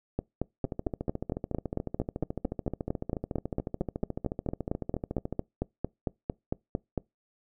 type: two click trains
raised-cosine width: 2 ms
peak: -15 / -19 dBFS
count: 31 / 66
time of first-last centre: 0.19-6.977 / 0.65-5.326 s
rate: 4.42 / 13.9 Hz
effects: noise-tail reverb RT60 0.2 s tail -25 dB re dry